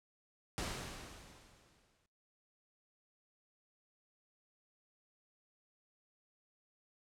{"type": "noise with exponential decay", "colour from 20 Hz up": "pink", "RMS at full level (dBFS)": -38, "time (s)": [0.58, 2.06], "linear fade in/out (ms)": 0, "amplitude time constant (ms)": 320, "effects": ["noise-tail reverb RT60 0.5 s tail -23 dB re dry", "low-pass 9000 Hz 12 dB/octave"]}